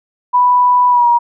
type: tone with pitch glide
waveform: sine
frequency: 987.8 to 951.9 Hz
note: B5 to A#5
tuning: 0 to +36 cents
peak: -7 dBFS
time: 0.33-1.19 s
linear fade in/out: 20 ms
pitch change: -64 cents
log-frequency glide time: 0.89-1.08 s
effects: none